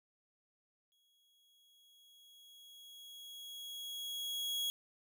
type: tone with exponential growth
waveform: 40% pulse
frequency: 3322 Hz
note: G#7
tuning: in tune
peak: -33 dBFS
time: 0.92-4.7 s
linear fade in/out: 0 ms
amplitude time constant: 820 ms
effects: none